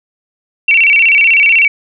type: tone with vibrato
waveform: sine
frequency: 2489 Hz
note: D#7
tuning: in tune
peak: -5 dBFS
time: 0.68-1.68 s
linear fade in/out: 5 ms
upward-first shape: square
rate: 16 Hz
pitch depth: 150 cents each way
effects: none